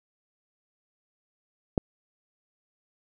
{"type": "click", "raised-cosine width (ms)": 2, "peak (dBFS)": -9, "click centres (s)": 1.778, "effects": []}